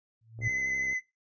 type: tone with exponential growth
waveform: sine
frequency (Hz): 112.8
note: A2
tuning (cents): +44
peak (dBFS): -27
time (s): 0.21-0.48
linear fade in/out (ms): 5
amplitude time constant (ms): 57
type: click train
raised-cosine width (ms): 2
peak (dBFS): -36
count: 37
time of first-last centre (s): 0.39-0.929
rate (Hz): 66.8
type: tone with vibrato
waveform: triangle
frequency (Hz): 2036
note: C7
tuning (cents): -48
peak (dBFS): -26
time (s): 0.41-1.01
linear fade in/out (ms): 50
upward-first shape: square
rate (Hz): 12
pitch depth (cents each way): 16
effects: noise-tail reverb RT60 0.2 s tail -17 dB re dry + resampled to 16000 Hz